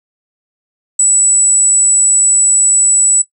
sine tone, 7902 Hz, B8, in tune, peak -6 dBFS, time 0.99-3.22 s, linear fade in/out 5 ms, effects noise-tail reverb RT60 0.1 s tail -18 dB re dry

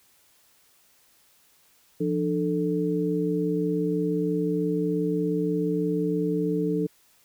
sine tone cluster, 172.6 / 298.5 / 441.7 Hz, F3 / D4 / A4, -20 / +28 / +7 cents, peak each -27 dBFS, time 2-6.87 s, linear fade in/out 10 ms, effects white hiss -61 dBFS RMS until 7.24 s

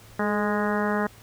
harmonic tone with a mistuned harmonic, 207.4 Hz, G#3, 2 cents flat, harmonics 1 / 2 / 3 / 4 / 5 / 6 / 7 / 8 / 9, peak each -26 / -29 / -31 / -32 / -33 / -34 / -34 / -35 / -36 dBFS, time 0.19-1.07 s, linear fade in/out 5 ms, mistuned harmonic 2, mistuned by +34 cents, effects added 109 Hz sine -51 dBFS peak until 1.22 s + pink hiss -51 dBFS RMS until 1.22 s

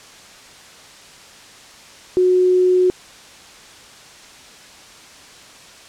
sine tone, 365.7 Hz, F#4, 20 cents flat, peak -11 dBFS, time 2.17-2.9 s, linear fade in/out 0 ms, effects white hiss -42 dBFS RMS until 5.88 s + low-pass 7000 Hz 12 dB/octave

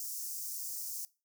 white high-pass noise, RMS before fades -40 dBFS, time 0-1.05 s, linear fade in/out 0 ms, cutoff 5200 Hz, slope 48 dB/octave, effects noise-tail reverb RT60 0.3 s tail -21 dB re dry

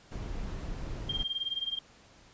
brown noise, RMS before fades -37 dBFS, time 0.11-1.24 s, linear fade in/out 10 ms
sine tone with tremolo, 3195 Hz, G7, 32 cents sharp, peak -28 dBFS, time 1.09-1.79 s, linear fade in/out 5 ms, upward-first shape sine, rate 19 Hz, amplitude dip 85%
effects pink hiss -58 dBFS RMS until 2.33 s + resampled to 16000 Hz

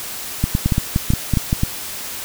clicks, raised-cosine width 5 ms, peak -3 dBFS, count 12, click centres 0.44 / 0.551 / 0.66 / 0.722 / 0.781 / 0.961 / 1.104 / 1.136 / 1.337 / 1.372 / 1.529 / 1.634 s, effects white hiss -29 dBFS RMS until 2.24 s

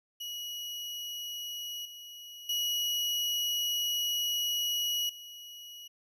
35% pulse tone with level steps, 2913 Hz, F#7, 28 cents flat, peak -35 / -43 / -27 / -43 dBFS, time 0.2-5.88 s, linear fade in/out 10 ms, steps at 1.85 / 2.49 / 5.09 s, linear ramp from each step 5 ms, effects none

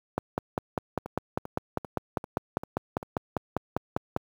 two click trains, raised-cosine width 1 ms, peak -22 / -12 dBFS, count 6 / 21, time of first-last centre 1.06-3.029 / 0.18-4.164 s, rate 2.54 / 5.02 Hz, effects high-pass 80 Hz 12 dB/octave + 8-bit

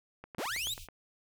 click train, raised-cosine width 0.5 ms, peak -30 dBFS, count 7, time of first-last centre 0.24-0.887 s, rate 9.28 Hz
sawtooth linear sweep, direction up, 104.7 to 4011 Hz, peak -30 dBFS, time 0.38-0.74 s, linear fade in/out 5 ms
pink band-stop noise, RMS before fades -49 dBFS, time 0.48-0.88 s, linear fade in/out 50 ms, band 120 to 2400 Hz, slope 96 dB/octave
effects none

